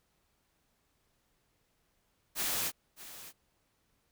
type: noise with echo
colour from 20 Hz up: white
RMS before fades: -33 dBFS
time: 2.35-2.72 s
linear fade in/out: 50 ms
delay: 610 ms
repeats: 1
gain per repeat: -15 dB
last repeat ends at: 3.33 s
effects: pink hiss -75 dBFS RMS until 4.11 s